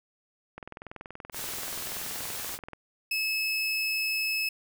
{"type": "click train", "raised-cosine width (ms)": 0.5, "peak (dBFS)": -25, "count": 46, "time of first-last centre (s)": [0.58, 2.733], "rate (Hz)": 20.9}
{"type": "noise", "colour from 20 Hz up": "white", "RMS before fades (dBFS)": -36, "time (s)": [1.32, 2.59], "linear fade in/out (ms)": 50}
{"type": "tone", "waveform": "30% pulse", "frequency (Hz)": 2594, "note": "E7", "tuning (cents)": -28, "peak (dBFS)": -24, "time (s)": [3.11, 4.49], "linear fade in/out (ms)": 5}
{"effects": []}